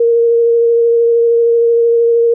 sine tone with vibrato, 466.2 Hz, A#4, in tune, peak -7 dBFS, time 0-2.34 s, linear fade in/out 5 ms, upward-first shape sine, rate 13 Hz, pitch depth 12 cents each way, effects none

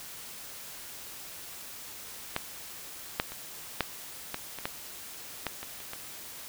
clicks, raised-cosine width 0.3 ms, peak -12 / -9 / -24 / -9 / -16 / -22 / -14 / -14 / -22 / -29 / -22 dBFS, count 11, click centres 2.364 / 3.199 / 3.32 / 3.807 / 4.344 / 4.587 / 4.655 / 5.467 / 5.63 / 5.803 / 5.934 s, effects white hiss -44 dBFS RMS until 6.48 s

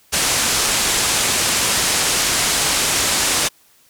white low-pass noise, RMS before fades -18 dBFS, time 0.12-3.49 s, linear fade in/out 20 ms, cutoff 9600 Hz, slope 24 dB/octave, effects white hiss -54 dBFS RMS until 3.89 s

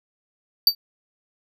square tone with exponential decay, 4616 Hz, D8, 31 cents flat, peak -8 dBFS, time 0.67-0.75 s, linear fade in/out 2 ms, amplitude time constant 17 ms, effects none

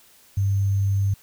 sine tone with sample-and-hold, 98.7 Hz, G2, 12 cents sharp, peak -18 dBFS, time 0.37-1.14 s, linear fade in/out 5 ms, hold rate 6300 Hz, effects white hiss -54 dBFS RMS until 1.22 s

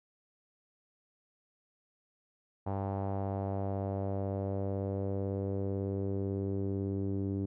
sawtooth tone with low-pass filter sweep, 98 Hz, G2, in tune, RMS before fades -34 dBFS, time 2.66-7.46 s, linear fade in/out 10 ms, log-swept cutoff 820 to 330 Hz, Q 2.9, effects none

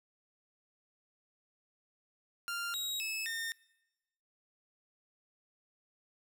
sawtooth tone with pitch steps, 1394 / 3815 / 2601 / 1822 Hz, F6 / A#7 / E7 / A#6, -4 / +39 / -24 / -40 cents, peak -32 dBFS, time 2.48-3.52 s, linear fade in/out 0 ms, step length 260 ms, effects noise-tail reverb RT60 1.0 s tail -23 dB re dry

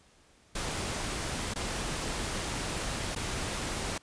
pink noise with dropouts, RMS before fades -34 dBFS, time 0.55-3.98 s, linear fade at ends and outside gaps 5 ms, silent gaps 1.539-1.558 / 3.151-3.16 s, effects pink hiss -62 dBFS RMS until 4.02 s + resampled to 22050 Hz

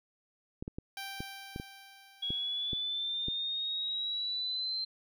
clicks, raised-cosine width 3 ms, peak -25 dBFS, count 9, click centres 0.625 / 0.679 / 0.785 / 1.205 / 1.561 / 1.599 / 2.305 / 2.732 / 3.284 s
10% pulse tone with exponential decay, 784 Hz, G5, in tune, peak -30 dBFS, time 0.97-3.55 s, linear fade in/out 2 ms, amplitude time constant 560 ms
sine exponential sweep, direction up, 3322 to 4131 Hz, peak -32 dBFS, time 2.22-4.85 s, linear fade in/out 10 ms
effects none

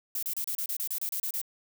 violet noise bursts, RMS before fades -32 dBFS, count 12, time 0.15-1.415 s, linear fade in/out 2 ms, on 77 ms, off 31 ms, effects none

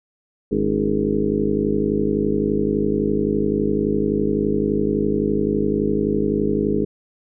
harmonic tone with a mistuned harmonic, 51.8 Hz, G#1, 4 cents flat, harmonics 1 / 2 / 3 / 4 / 5 / 6 / 7 / 8 / 9, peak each -31 / -34 / -29 / -23 / -27 / -24 / -30 / -22 / -29 dBFS, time 0.51-6.85 s, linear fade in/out 10 ms, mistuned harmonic 5, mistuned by +97 cents, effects none

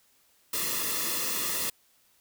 white noise with comb filter, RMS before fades -30 dBFS, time 0.53-1.7 s, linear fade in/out 5 ms, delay 1.3 ms, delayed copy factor -0.85, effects white hiss -65 dBFS RMS until 2.2 s

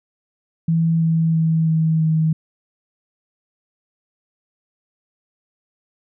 sine tone with pitch steps, 164.3 / 162.88 / 161.48 / 160.08 / 158.7 Hz, E3 / E3 / E3 / D#3 / D#3, -5 / -20 / -35 / +50 / +35 cents, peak -14 dBFS, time 0.68-2.33 s, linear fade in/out 5 ms, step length 330 ms, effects none

